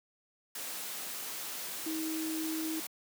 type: tone in noise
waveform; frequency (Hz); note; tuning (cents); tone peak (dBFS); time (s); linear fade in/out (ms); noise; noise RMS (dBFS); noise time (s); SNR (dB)
sine; 318.1; D#4; +38; -33; 1.86-2.8; 5; white; -40; 0.55-2.87; +4
effects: high-pass 200 Hz 12 dB/octave